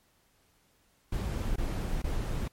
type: noise bursts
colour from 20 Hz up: brown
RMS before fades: -31 dBFS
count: 3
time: 1.12-2.48 s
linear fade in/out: 5 ms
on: 440 ms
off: 20 ms
effects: pink hiss -68 dBFS RMS until 2.52 s + MP3 64 kbps